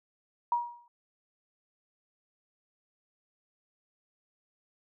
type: tone with exponential decay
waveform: sine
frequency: 954 Hz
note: A#5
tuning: 40 cents sharp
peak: -22 dBFS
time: 0.52-0.88 s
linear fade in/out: 2 ms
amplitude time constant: 77 ms
effects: none